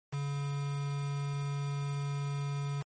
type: tone with quantisation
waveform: triangle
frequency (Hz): 141.9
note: C#3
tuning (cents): +41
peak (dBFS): -30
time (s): 0.12-2.83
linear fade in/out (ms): 20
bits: 7
effects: MP3 32 kbps